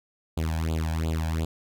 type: tone with flanger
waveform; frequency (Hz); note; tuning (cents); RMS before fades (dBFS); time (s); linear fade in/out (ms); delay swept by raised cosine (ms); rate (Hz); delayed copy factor
sawtooth; 80.4; E2; -43; -27; 0.37-1.45; 5; 0.26 to 1.26; 2.8; +1
effects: none